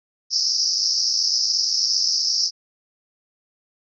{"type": "band-pass noise", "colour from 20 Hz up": "pink", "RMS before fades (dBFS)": -21, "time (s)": [0.3, 2.51], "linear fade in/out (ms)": 50, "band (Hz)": [4900, 5600], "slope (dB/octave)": 96, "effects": []}